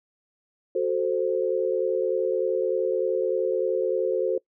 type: chord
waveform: sine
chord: F# diminished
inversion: none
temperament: equal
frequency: 370 / 440 / 523.3 Hz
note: F#4 / A4 / C5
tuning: 0 / 0 / 0 cents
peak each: -26 dBFS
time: 0.75-4.38 s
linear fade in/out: 5 ms
effects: noise-tail reverb RT60 0.1 s tail -23 dB re dry